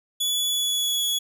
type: tone with pitch glide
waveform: sawtooth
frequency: 3419 to 3376 Hz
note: G#7 to G#7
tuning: +50 to +28 cents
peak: -19 dBFS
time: 0.2-1.19 s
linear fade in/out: 10 ms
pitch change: -22 cents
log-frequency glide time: 0.49-0.99 s
effects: none